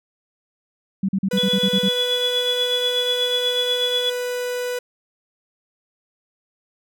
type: tone bursts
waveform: sine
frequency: 193.4 Hz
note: G3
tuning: 23 cents flat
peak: -17 dBFS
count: 9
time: 1.03-1.887 s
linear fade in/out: 5 ms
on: 57 ms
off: 43 ms
type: tone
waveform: 45% pulse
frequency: 493.9 Hz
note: B4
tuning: in tune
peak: -23 dBFS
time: 1.31-4.79 s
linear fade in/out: 5 ms
type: tone with tremolo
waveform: sine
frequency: 3400 Hz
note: G#7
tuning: 40 cents sharp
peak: -17 dBFS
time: 1.37-4.1 s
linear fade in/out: 5 ms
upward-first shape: triangle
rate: 8.2 Hz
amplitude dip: 65%
effects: none